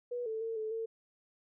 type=tone with pitch steps; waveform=sine; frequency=486.7 / 441.8 / 452.5 / 435.5 / 450 Hz; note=B4 / A4 / A4 / A4 / A4; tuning=-25 / +7 / +48 / -18 / +39 cents; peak=-34 dBFS; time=0.11-0.86 s; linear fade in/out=10 ms; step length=150 ms; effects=none